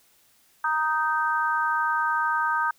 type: chord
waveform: sine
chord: Eb major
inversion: second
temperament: just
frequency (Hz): 933.4 / 1244.5 / 1555.6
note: Bb5 / Eb6 / G6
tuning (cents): +2 / 0 / -14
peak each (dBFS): -26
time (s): 0.64-2.71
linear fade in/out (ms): 5
effects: white hiss -61 dBFS RMS until 2.78 s